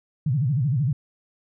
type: tone with vibrato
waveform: sine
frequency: 135.6 Hz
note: C#3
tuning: 38 cents flat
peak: -19 dBFS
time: 0.26-0.93 s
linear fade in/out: 5 ms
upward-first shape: sine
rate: 13 Hz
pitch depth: 260 cents each way
effects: none